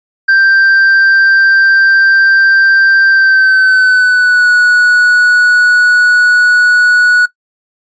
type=tone with pitch glide; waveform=triangle; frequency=1573 to 1467.7 Hz; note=G6 to F#6; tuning=+6 to -14 cents; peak=-3 dBFS; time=0.28-7.26 s; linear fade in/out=10 ms; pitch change=-120 cents; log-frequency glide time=3.09-4.49 s; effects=noise-tail reverb RT60 0.1 s tail -17 dB re dry + resampled to 16000 Hz